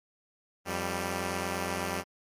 5% pulse tone pair together, 88.25 / 196 Hz, F2 / G3, +19 / 0 cents, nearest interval octave + major second, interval 1381 cents, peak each -22 dBFS, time 0.65-2.04 s, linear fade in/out 50 ms, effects MP3 64 kbps

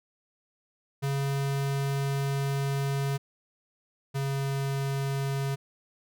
square tone pair in turn, 138.59 / 137.55 Hz, C#3 / C#3, 0 / -13 cents, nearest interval unison, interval 13 cents, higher first, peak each -27 / -28 dBFS, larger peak first, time 1.02-3.18 / 4.14-5.56 s, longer first, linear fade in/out 20 ms, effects none

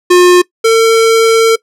square tone pair in turn, 357.7 / 451.6 Hz, F4 / A4, +41 / +45 cents, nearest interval major third, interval 404 cents, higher second, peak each -3 / -5 dBFS, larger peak first, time 0.1-0.42 / 0.64-1.56 s, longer second, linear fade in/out 10 ms, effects noise-tail reverb RT60 0.1 s tail -21 dB re dry + low-pass 11000 Hz 12 dB/octave

